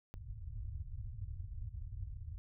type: low-pass noise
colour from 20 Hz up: white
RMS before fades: -44 dBFS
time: 0.14-2.38 s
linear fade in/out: 0 ms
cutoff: 110 Hz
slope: 48 dB/octave
effects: none